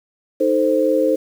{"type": "chord", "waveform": "sine", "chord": "A diminished", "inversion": "second", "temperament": "equal", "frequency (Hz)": [311.1, 440, 523.3], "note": ["Eb4", "A4", "C5"], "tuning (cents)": [0, 0, 0], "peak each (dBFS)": [-19, -20, -16], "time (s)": [0.4, 1.16], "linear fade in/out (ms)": 10, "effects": ["7-bit"]}